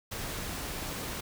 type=noise; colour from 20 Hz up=pink; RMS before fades=-37 dBFS; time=0.11-1.21 s; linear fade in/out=10 ms; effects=none